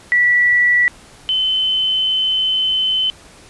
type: tone pair in turn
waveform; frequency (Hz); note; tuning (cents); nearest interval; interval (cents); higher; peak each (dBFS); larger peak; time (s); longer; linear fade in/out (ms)
sine; 1952 / 3053; B6 / G7; -21 / -46; minor sixth; 775; second; -10 / -14; first; 0.12-0.88 / 1.29-3.1; second; 0
effects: pink hiss -43 dBFS RMS until 3.49 s + resampled to 24000 Hz